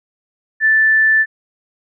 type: tone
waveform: sine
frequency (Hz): 1760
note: A6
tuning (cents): 0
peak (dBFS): -9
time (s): 0.6-1.26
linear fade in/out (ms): 50
effects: none